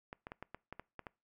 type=clicks; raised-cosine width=0.5 ms; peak=-29 dBFS; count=9; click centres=0.129 / 0.269 / 0.319 / 0.426 / 0.546 / 0.726 / 0.796 / 0.993 / 1.068 s; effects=noise-tail reverb RT60 0.3 s tail -24 dB re dry